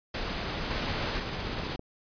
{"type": "noise", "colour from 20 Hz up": "pink", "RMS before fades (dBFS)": -33, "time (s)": [0.14, 1.2], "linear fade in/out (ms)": 5}
{"type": "noise with tremolo", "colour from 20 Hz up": "pink", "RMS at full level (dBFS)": -33, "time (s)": [0.7, 1.76], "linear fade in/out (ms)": 0, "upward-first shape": "sine", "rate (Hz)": 16, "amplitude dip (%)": 30}
{"type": "clicks", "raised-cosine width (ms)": 2, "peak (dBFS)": -27, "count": 12, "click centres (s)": [1.372, 1.408, 1.447, 1.497, 1.531, 1.566, 1.6, 1.635, 1.667, 1.697, 1.751, 1.794]}
{"effects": ["resampled to 11025 Hz"]}